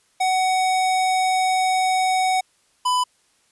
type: tone pair in turn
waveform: square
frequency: 748 / 998.5 Hz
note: F#5 / B5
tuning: +19 / +19 cents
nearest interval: perfect fourth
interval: 500 cents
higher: second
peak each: -18 dBFS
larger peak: neither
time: 0.2-2.41 / 2.85-3.04 s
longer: first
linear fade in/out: 10 ms
effects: white hiss -62 dBFS RMS until 3.51 s + resampled to 24000 Hz